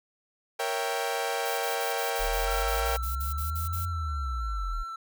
sawtooth chord, A# diminished seventh, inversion none, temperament equal, 466.2 / 554.4 / 659.3 / 784 Hz, A#4 / C#5 / E5 / G5, 0 / 0 / 0 / 0 cents, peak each -29 / -31 / -32 / -28 dBFS, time 0.59-2.97 s, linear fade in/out 10 ms
violet noise bursts, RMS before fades -38 dBFS, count 14, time 1.45-3.855 s, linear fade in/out 10 ms, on 130 ms, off 45 ms
sine linear two-way sweep, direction up then down, 34.97 to 88 to 34.97 Hz, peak -29 dBFS, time 2.19-4.84 s, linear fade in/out 20 ms, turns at 3.85 s
triangle tone with vibrato, 1341 Hz, E6, 29 cents sharp, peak -33 dBFS, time 2.47-4.96 s, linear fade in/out 5 ms, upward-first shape square, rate 3.1 Hz, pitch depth 10 cents each way
effects none

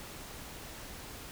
silence, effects pink hiss -46 dBFS RMS until 1.31 s

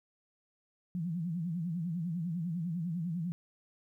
sine tone with vibrato, 170 Hz, F3, 46 cents flat, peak -32 dBFS, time 0.95-3.32 s, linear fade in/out 0 ms, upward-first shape sine, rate 10 Hz, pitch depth 130 cents each way, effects 12-bit

